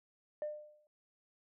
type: tone with exponential decay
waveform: sine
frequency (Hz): 601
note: D5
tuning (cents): +40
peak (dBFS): -32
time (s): 0.42-0.87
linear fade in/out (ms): 1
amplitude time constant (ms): 97
effects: tanh soft clip ceiling -32 dBFS